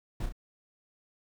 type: noise with echo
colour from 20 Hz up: brown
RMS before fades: -32 dBFS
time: 0.2-0.26 s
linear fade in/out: 5 ms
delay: 32 ms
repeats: 2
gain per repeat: -5 dB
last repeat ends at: 0.324 s
effects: none